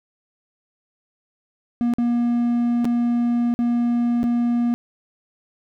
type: tone with dropouts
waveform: triangle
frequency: 238.5 Hz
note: A#3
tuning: 40 cents sharp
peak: -15 dBFS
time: 1.81-4.74 s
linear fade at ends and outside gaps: 0 ms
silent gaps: 1.937-1.984 / 2.845-2.853 / 3.54-3.59 / 4.231-4.24 s
effects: none